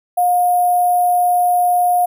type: tone with sample-and-hold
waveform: sine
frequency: 714 Hz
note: F5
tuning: 38 cents sharp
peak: -11 dBFS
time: 0.17-2.06 s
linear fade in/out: 10 ms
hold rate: 11025 Hz
effects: none